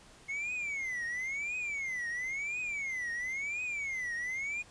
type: tone with vibrato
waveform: triangle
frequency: 2162 Hz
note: C#7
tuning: 44 cents flat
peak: -32 dBFS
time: 0.28-4.63 s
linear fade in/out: 20 ms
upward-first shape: triangle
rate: 0.97 Hz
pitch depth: 270 cents each way
effects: pink hiss -57 dBFS RMS until 4.7 s + resampled to 22050 Hz